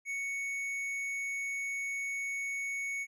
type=tone with tanh clipping; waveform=sine; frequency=2221 Hz; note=C#7; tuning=3 cents sharp; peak=-35 dBFS; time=0.05-3.07 s; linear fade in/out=50 ms; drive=9 dB; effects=none